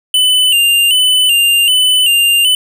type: tone with vibrato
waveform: square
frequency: 2900 Hz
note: F#7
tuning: 35 cents flat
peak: -8 dBFS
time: 0.14-2.55 s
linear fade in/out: 2 ms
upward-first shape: square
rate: 1.3 Hz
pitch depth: 63 cents each way
effects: none